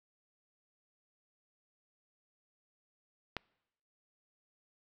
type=click; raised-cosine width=0.3 ms; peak=-19 dBFS; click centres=3.367 s; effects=noise-tail reverb RT60 0.9 s tail -26 dB re dry